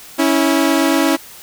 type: tone pair together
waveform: sawtooth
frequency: 277.2 / 325.7 Hz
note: C#4 / E4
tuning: 0 / -21 cents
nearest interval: minor third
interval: 279 cents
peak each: -11 dBFS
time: 0.18-1.17 s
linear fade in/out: 20 ms
effects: white hiss -38 dBFS RMS until 1.42 s